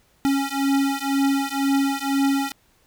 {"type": "beating tone pair", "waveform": "square", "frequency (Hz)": [274.4, 276.4], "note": ["C#4", "C#4"], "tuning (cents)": [-17, -5], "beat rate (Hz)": 2, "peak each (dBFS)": [-23, -23], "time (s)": [0.25, 2.52], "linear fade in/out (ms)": 0, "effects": ["pink hiss -61 dBFS RMS until 2.86 s"]}